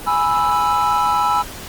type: chord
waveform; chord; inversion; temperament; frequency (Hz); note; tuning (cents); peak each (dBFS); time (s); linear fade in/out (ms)
triangle; E major; first; equal; 830.6 / 987.8 / 1318.5; G#5 / B5 / E6; 0 / 0 / 0; -17; 0.06-1.43; 20
effects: pink hiss -33 dBFS RMS until 1.68 s + Opus 24 kbps